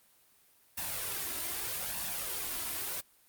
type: noise with flanger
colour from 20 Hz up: white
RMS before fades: -36 dBFS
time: 0.77-3.01 s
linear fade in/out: 10 ms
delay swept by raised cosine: 1.1 to 3 ms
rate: 0.81 Hz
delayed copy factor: +0.6
effects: white hiss -65 dBFS RMS until 3.28 s + Opus 32 kbps